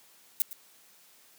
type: noise with echo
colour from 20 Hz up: violet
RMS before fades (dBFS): -25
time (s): 0.4-0.42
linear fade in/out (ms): 0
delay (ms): 110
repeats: 1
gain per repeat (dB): -15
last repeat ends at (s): 0.53
effects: white hiss -59 dBFS RMS until 1.38 s + high-pass 150 Hz 12 dB/octave